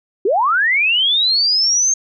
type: linear sweep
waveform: sine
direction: up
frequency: 344.8 to 6440 Hz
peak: -12 dBFS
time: 0.25-1.94 s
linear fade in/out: 5 ms
effects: none